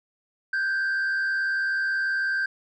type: tone with frequency modulation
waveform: sine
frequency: 1568 Hz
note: G6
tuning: in tune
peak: -20 dBFS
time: 0.53-2.46 s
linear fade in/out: 5 ms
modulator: 78.4 Hz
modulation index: 0.59
effects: tanh soft clip ceiling -22 dBFS